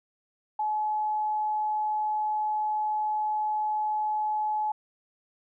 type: tone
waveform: sine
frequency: 853 Hz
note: G#5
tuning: 46 cents sharp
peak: -25 dBFS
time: 0.59-4.72 s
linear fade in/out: 5 ms
effects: none